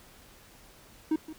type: tone with echo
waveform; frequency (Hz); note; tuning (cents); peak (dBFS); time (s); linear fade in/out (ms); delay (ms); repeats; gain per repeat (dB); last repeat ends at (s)
triangle; 313.7; D#4; +14; -21; 1.11-1.16; 5; 170; 1; -15; 1.33
effects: pink hiss -55 dBFS RMS until 1.38 s